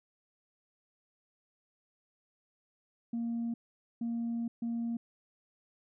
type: tone bursts at uneven times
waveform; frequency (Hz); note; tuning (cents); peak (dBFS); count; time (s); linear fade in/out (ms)
sine; 233.1; A#3; 0; -30; 3; 3.13-3.54 / 4.01-4.48 / 4.62-4.97; 5
effects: tanh soft clip ceiling -29 dBFS